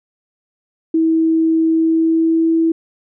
sine tone with pitch glide, 323.6 to 327.2 Hz, E4 to E4, -32 to -13 cents, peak -11 dBFS, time 0.94-2.72 s, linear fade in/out 5 ms, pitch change +19 cents, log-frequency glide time 1.68-2.54 s, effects none

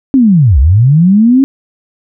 sine linear two-way sweep, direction down then up, 277.2 to 60 to 277.2 Hz, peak -3 dBFS, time 0.14-1.44 s, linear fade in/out 0 ms, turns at 0.59 s, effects none

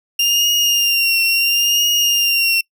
30% pulse tone with vibrato, 2794 Hz, F7, in tune, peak -10 dBFS, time 0.19-2.61 s, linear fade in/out 5 ms, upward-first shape triangle, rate 0.73 Hz, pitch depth 48 cents each way, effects noise-tail reverb RT60 0.1 s tail -24 dB re dry

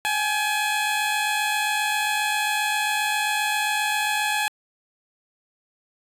15% pulse tone pair together, 799.5 / 847 Hz, G5 / G#5, +34 / +34 cents, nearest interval minor second, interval 100 cents, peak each -23 / -16 dBFS, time 0.05-4.48 s, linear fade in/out 0 ms, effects resampled to 32000 Hz

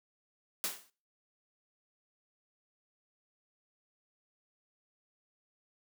white noise with exponential decay, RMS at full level -31 dBFS, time 0.64-0.9 s, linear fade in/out 0 ms, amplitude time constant 55 ms, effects noise-tail reverb RT60 0.4 s tail -23 dB re dry + high-pass 200 Hz 12 dB/octave

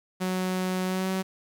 sawtooth tone with pitch glide, 185 to 188.89 Hz, F#3 to F#3, 0 to +36 cents, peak -22 dBFS, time 0.2-1.23 s, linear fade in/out 20 ms, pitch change +36 cents, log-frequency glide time 0.85-1.09 s, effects 10-bit

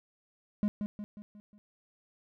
triangle tone with echo, 207.7 Hz, G#3, in tune, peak -23 dBFS, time 0.63-0.68 s, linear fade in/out 0 ms, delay 180 ms, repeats 5, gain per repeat -6 dB, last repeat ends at 1.58 s, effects none

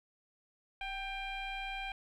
sine tone with frequency modulation, 1580 Hz, G6, 13 cents sharp, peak -36 dBFS, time 0.81-1.92 s, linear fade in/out 2 ms, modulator 805 Hz, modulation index 1.8, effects tanh soft clip ceiling -33 dBFS + 12-bit

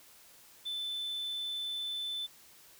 sine tone, 3520 Hz, A7, in tune, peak -32 dBFS, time 0.65-2.27 s, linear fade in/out 20 ms, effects tanh soft clip ceiling -33 dBFS + white hiss -58 dBFS RMS until 2.79 s

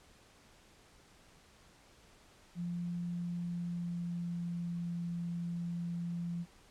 sine tone with pitch glide, 173.8 to 171.7 Hz, F3 to F3, -8 to -29 cents, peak -35 dBFS, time 2.55-6.46 s, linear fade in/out 50 ms, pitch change -21 cents, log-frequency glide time 3.17-5.06 s, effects pink hiss -62 dBFS RMS until 6.7 s + low-pass 9000 Hz 12 dB/octave

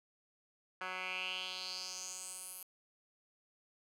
10% pulse tone with band-pass filter sweep, 185 Hz, F#3, in tune, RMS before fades -43 dBFS, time 0.81-2.63 s, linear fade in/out 2 ms, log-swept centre 1700 to 12000 Hz, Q 4.1, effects none

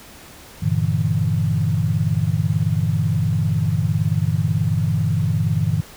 sine chord, E half-diminished seventh, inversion first, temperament equal, 98 / 116.54 / 146.83 / 164.81 Hz, G2 / Bb2 / D3 / E3, 0 / 0 / 0 / 0 cents, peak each -22 dBFS, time 0.62-5.81 s, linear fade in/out 10 ms, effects pink hiss -42 dBFS RMS until 5.96 s

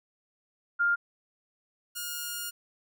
sine / 5% pulse tone pair in turn, 1403 / 1425.1 Hz, F6 / F6, +8 / +35 cents, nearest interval unison, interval 27 cents, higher second, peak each -22 dBFS, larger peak neither, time 0.79-0.96 / 1.95-2.51 s, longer second, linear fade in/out 20 ms, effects none

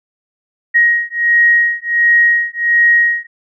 sine beating tone pair, 1884 / 1885.4 Hz, A#6 / A#6, +18 / +19 cents, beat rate 1.4 Hz, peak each -12 dBFS, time 0.74-3.27 s, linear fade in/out 20 ms, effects none

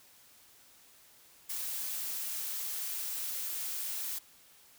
blue noise, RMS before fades -37 dBFS, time 1.49-4.19 s, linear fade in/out 10 ms, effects white hiss -60 dBFS RMS until 4.78 s

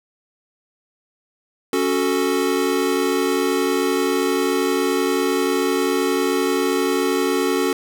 square chord, F# minor, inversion second, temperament equal, 277.2 / 370 / 440 Hz, C#4 / F#4 / A4, 0 / 0 / 0 cents, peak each -23 / -22 / -23 dBFS, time 1.73-7.73 s, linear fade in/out 2 ms, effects none

